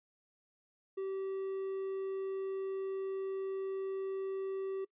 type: tone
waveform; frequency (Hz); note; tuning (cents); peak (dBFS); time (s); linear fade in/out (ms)
triangle; 385.7; G4; -28; -33; 0.97-4.85; 10
effects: noise-tail reverb RT60 0.1 s tail -23 dB re dry + resampled to 8000 Hz